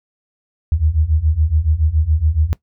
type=beating tone pair; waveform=sine; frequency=74.2 / 81.3 Hz; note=D2 / E2; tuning=+18 / -23 cents; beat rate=7.1 Hz; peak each=-17 / -15 dBFS; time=0.72-2.53 s; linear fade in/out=0 ms; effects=noise-tail reverb RT60 0.1 s tail -19 dB re dry

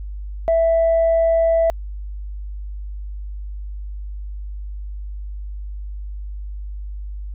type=tone; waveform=sine; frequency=660 Hz; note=E5; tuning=2 cents sharp; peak=-12 dBFS; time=0.48-1.7 s; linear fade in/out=0 ms; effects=tanh soft clip ceiling -10 dBFS + added 50 Hz sine -27 dBFS peak until 7.34 s

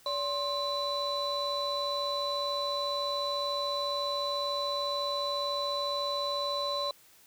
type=tone cluster; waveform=sine; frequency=574 / 1056 / 3983 Hz; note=D5 / C6 / B7; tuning=-40 / +16 / +14 cents; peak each=-32 / -33 / -32 dBFS; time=0.06-6.91 s; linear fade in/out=2 ms; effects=tanh soft clip ceiling -24 dBFS + white hiss -59 dBFS RMS until 7.26 s

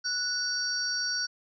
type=tone cluster; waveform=sine; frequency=1476 / 4567 / 5610 Hz; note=F#6 / D8 / F8; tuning=-5 / -49 / +7 cents; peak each=-33 / -31 / -32 dBFS; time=0.04-1.27 s; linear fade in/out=20 ms; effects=none

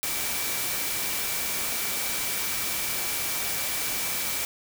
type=tone in noise; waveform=sine; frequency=2317 Hz; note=D7; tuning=24 cents flat; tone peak=-38 dBFS; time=0.03-4.45 s; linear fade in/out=0 ms; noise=white; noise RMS=-29 dBFS; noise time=0.03-4.45 s; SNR=-12 dB; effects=none

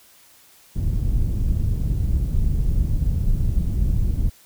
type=low-pass noise; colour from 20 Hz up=pink; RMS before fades=-20 dBFS; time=0.75-4.3 s; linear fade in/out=10 ms; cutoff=110 Hz; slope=12 dB/octave; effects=white hiss -52 dBFS RMS until 4.45 s

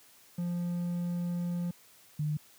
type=tone pair in turn; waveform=triangle / sine; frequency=174.61 / 150.79 Hz; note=F3 / D3; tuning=0 / +46 cents; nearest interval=minor third; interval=254 cents; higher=first; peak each=-28 dBFS; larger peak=neither; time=0.38-1.71 / 2.19-2.37 s; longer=first; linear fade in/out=5 ms; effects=white hiss -59 dBFS RMS until 2.58 s + high-pass 80 Hz 12 dB/octave

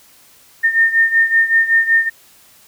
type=beating tone pair; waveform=sine; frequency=1818 / 1823.3 Hz; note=A#6 / A#6; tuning=-44 / -39 cents; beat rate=5.3 Hz; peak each=-12 / -16 dBFS; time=0.63-2.1 s; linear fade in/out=20 ms; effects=white hiss -48 dBFS RMS until 2.67 s

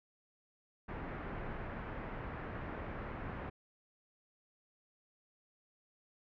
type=low-pass noise; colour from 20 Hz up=pink; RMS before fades=-43 dBFS; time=0.88-3.5 s; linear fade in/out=10 ms; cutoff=2000 Hz; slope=24 dB/octave
type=clicks; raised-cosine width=2 ms; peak=-34 dBFS; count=4; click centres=2.682 / 2.726 / 2.777 / 2.966 s
effects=none

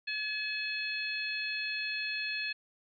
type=harmonic tone; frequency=854 Hz; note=G#5; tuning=48 cents sharp; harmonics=2 / 3 / 4 / 5; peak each=-38 / -35 / -44 / -40 dBFS; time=0.07-2.53 s; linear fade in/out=10 ms; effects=none

